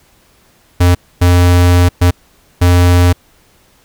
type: tone bursts at uneven times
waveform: square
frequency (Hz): 88.5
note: F2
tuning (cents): +23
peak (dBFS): -6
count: 4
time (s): 0.8-0.95 / 1.21-1.89 / 2.01-2.11 / 2.61-3.13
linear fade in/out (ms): 10
effects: pink hiss -50 dBFS RMS until 3.84 s